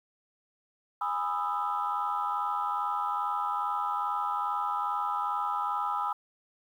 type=chord; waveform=sine; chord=E major seventh; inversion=first; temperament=just; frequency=824.1 / 988.9 / 1236.1 / 1318.5 Hz; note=G#5 / B5 / D#6 / E6; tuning=-14 / +2 / -12 / 0 cents; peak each=-33 dBFS; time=1.01-6.13 s; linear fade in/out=5 ms; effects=tanh soft clip ceiling -19 dBFS + 10-bit